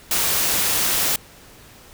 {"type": "noise", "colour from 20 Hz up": "white", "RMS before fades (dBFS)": -20, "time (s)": [0.11, 1.16], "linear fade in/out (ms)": 2, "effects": ["pink hiss -46 dBFS RMS until 1.93 s"]}